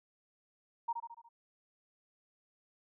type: tone with echo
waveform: sine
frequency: 932.3 Hz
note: A#5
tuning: in tune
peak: -31 dBFS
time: 0.88-0.93 s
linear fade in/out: 10 ms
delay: 72 ms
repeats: 5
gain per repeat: -5 dB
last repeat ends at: 1.29 s
effects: none